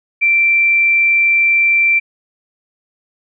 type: tone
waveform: sine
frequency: 2349 Hz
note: D7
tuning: in tune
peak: -9 dBFS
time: 0.21-2 s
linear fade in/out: 20 ms
effects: none